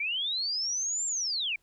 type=linear two-way sweep; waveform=sine; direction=up then down; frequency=2252 to 7459 to 2252 Hz; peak=-28 dBFS; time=0-1.56 s; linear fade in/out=5 ms; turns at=1.06 s; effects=pink hiss -71 dBFS RMS until 1.62 s